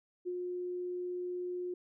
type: tone with ADSR envelope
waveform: sine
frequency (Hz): 358.4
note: F4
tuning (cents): +45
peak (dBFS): -33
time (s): 0.25-1.74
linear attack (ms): 26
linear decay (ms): 50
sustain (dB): -2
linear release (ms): 4
effects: none